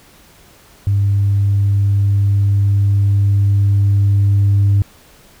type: tone with level ramp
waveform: sine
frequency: 100 Hz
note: G2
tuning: 35 cents sharp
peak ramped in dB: -10 to -7 dBFS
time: 0.87-4.82 s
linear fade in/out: 0 ms
effects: tanh soft clip ceiling -7 dBFS + pink hiss -46 dBFS RMS until 5.4 s